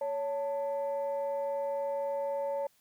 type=tone pair together; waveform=sine; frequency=560 / 888.1 Hz; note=C#5 / A5; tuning=+18 / +16 cents; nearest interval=minor sixth; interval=798 cents; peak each=-30 / -37 dBFS; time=0.01-2.67 s; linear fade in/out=5 ms; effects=tanh soft clip ceiling -25 dBFS + white hiss -68 dBFS RMS until 2.8 s